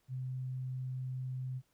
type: tone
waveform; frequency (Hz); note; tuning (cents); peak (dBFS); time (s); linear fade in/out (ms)
sine; 128.9; C3; -26; -36; 0.08-1.62; 50
effects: pink hiss -75 dBFS RMS until 1.73 s